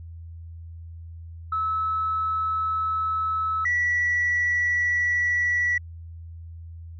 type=tone pair in turn; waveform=sine; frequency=1300 / 1947.8 Hz; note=E6 / B6; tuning=-24 / -24 cents; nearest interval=perfect fifth; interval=700 cents; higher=second; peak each=-22 / -19 dBFS; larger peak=second; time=1.52-3.65 / 3.65-5.78 s; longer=neither; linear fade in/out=5 ms; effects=tanh soft clip ceiling -16 dBFS + added 83 Hz sine -37 dBFS peak until 6.99 s